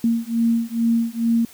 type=beating tone pair; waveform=sine; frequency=229.7 / 232 Hz; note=A#3 / A#3; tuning=-25 / -8 cents; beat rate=2.3 Hz; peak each=-20 / -20 dBFS; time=0.04-1.45 s; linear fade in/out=2 ms; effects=white hiss -46 dBFS RMS until 1.53 s